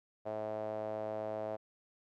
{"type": "tone with band-pass filter", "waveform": "sawtooth", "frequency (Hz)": 107.8, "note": "A2", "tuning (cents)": -35, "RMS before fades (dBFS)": -39, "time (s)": [0.25, 1.57], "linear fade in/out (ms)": 20, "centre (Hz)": 620, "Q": 5.2, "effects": []}